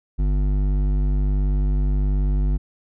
sine tone with hard clipping, 49.33 Hz, G1, 12 cents sharp, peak -19 dBFS, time 0.18-2.58 s, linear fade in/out 20 ms, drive 11 dB, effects none

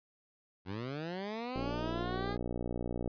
15% pulse linear sweep, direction up, 87.31 to 415.3 Hz, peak -31 dBFS, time 0.65-2.37 s, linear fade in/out 50 ms
click train, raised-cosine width 2 ms, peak -24 dBFS, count 92, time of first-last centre 1.56-3.077 s, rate 60 Hz
effects resampled to 11025 Hz

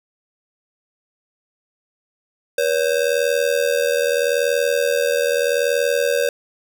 square ring-modulated tone, 523.3 Hz, C5, in tune, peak -14 dBFS, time 2.58-6.29 s, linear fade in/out 2 ms, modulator 40.4 Hz, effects none

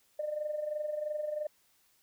sine tone with amplitude modulation, 603 Hz, D5, 46 cents sharp, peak -29 dBFS, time 0.19-1.47 s, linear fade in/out 5 ms, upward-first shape sine, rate 23 Hz, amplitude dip 65%, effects tanh soft clip ceiling -25 dBFS + white hiss -69 dBFS RMS until 2.02 s

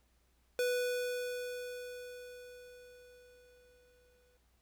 square tone with exponential decay, 493.9 Hz, B4, in tune, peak -30 dBFS, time 0.59-4.37 s, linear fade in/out 1 ms, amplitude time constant 820 ms, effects added 60 Hz sine -70 dBFS peak until 4.61 s + pink hiss -75 dBFS RMS until 4.61 s

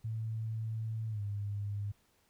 sine tone with pitch glide, 111.2 to 101.97 Hz, A2 to G#2, +19 to -31 cents, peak -34 dBFS, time 0.04-1.92 s, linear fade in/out 10 ms, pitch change -150 cents, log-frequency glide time 1.09-1.21 s, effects pink hiss -71 dBFS RMS until 2.29 s

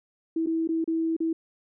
sine tone with dropouts, 325.9 Hz, E4, 20 cents flat, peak -23 dBFS, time 0.36-1.33 s, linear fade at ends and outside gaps 5 ms, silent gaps 0.462-0.469 / 0.675-0.689 / 0.843-0.876 / 1.166-1.203 s, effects none

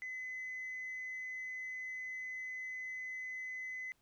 sine tone, 2026 Hz, B6, 44 cents sharp, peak -39 dBFS, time 0.02-3.92 s, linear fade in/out 0 ms, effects tanh soft clip ceiling -37 dBFS + pink hiss -75 dBFS RMS until 4.01 s

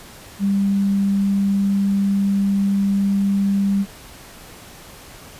sine tone, 198.1 Hz, G3, 18 cents sharp, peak -15 dBFS, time 0.39-3.86 s, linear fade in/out 50 ms, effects pink hiss -41 dBFS RMS until 5.39 s + resampled to 32000 Hz

